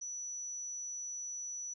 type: tone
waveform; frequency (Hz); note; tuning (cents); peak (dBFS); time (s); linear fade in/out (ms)
sine; 5920; F#8; 0; -39; 0.01-1.74; 10
effects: none